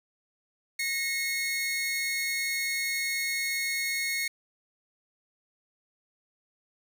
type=tone pair together; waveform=sawtooth; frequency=1864.7 / 2174 Hz; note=A#6 / C#7; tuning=0 / -34 cents; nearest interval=minor third; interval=266 cents; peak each=-33 / -25 dBFS; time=0.79-4.28 s; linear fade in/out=5 ms; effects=none